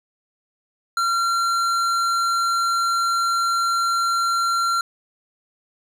sine tone with hard clipping, 1370 Hz, F6, 34 cents flat, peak -20 dBFS, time 0.97-4.81 s, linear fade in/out 2 ms, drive 13 dB, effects none

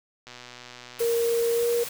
click train, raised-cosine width 0.2 ms, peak -25 dBFS, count 96, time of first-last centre 0.27-1.042 s, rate 123 Hz
white noise, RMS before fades -35 dBFS, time 0.99-1.89 s, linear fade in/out 5 ms
sine tone with pitch glide, 466.2 to 472.7 Hz, A#4 to A#4, 0 to +24 cents, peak -21 dBFS, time 1-1.84 s, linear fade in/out 10 ms, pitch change +24 cents, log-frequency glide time 1.56-1.63 s
effects none

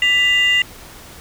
sine tone pair together, 1985 / 2802 Hz, B6 / F7, +8 / +5 cents, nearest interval tritone, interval 597 cents, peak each -13 dBFS, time 0.02-0.62 s, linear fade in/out 2 ms, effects tanh soft clip ceiling -8 dBFS + pink hiss -39 dBFS RMS until 1.2 s

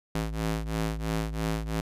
sawtooth ring-modulated tone, 108.8 Hz, A2, 19 cents flat, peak -21 dBFS, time 0.15-1.81 s, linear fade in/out 5 ms, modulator 52.9 Hz, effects resampled to 32000 Hz

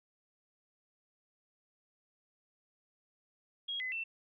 sine tone with pitch steps, 3286 / 2025 / 2681 Hz, G#7 / B6 / E7, -19 / +43 / +29 cents, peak -35 dBFS, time 3.68-4.04 s, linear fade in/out 10 ms, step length 120 ms, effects none

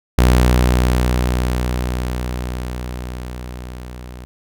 sawtooth tone with level ramp, 61.74 Hz, B1, in tune, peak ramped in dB -5 to -28 dBFS, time 0.18-4.25 s, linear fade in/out 0 ms, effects none

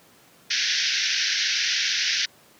white band-pass noise, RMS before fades -24 dBFS, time 0.5-2.26 s, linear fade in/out 10 ms, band 1500 to 6000 Hz, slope 96 dB/octave, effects pink hiss -54 dBFS RMS until 2.59 s + high-pass 150 Hz 12 dB/octave

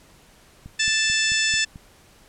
click train, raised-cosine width 5 ms, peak -26 dBFS, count 6, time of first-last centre 0.66-1.759 s, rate 4.55 Hz
harmonic tone, 880 Hz, A5, in tune, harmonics 2 / 3 / 4 / 5 / 6 / 7 / 8 / 9, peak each -24 / -25 / -26 / -35 / -26 / -35 / -29 / -32 dBFS, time 0.79-1.65 s, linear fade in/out 10 ms
effects pink hiss -53 dBFS RMS until 2.28 s + low-pass 12000 Hz 12 dB/octave

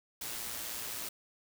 white noise with amplitude modulation, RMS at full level -38 dBFS, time 0.21-1.09 s, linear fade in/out 5 ms, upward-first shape sine, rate 116 Hz, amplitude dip 40%, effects none

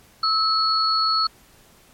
sine tone pair together, 1300 / 4373 Hz, E6 / C#8, -24 / -24 cents, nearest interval octave + major sixth, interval 2100 cents, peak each -20 dBFS, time 0.23-1.27 s, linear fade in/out 5 ms, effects pink hiss -53 dBFS RMS until 1.93 s + MP3 64 kbps

